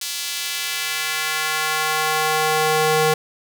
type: tone with high-pass filter sweep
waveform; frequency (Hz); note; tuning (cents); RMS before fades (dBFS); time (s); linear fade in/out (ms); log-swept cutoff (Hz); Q
square; 155.56; D#3; 0; -21; 0.01-3.14; 5; 4200 to 400; 0.99
effects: 7-bit